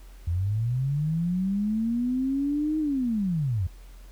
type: linear two-way sweep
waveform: sine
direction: up then down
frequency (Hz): 81.2 to 314 to 81.2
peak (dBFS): -23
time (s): 0.27-3.67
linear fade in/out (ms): 5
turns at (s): 2.79
effects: added 43 Hz sine -43 dBFS peak until 4.11 s + pink hiss -57 dBFS RMS until 4.11 s